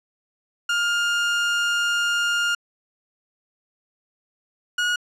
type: tone pair in turn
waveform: 30% pulse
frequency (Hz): 1411 / 1447.3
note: F6 / F#6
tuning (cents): +17 / -39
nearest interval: unison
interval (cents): 44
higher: second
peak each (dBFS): -17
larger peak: neither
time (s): 0.69-2.55 / 4.78-4.96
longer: first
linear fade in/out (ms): 5
effects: low-pass 7000 Hz 12 dB/octave